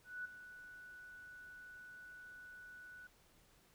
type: tone with ADSR envelope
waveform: sine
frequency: 1480 Hz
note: F#6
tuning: in tune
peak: -40 dBFS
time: 0.04-3.07 s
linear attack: 210 ms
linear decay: 9 ms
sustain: -12 dB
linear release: 4 ms
effects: pink hiss -69 dBFS RMS until 3.74 s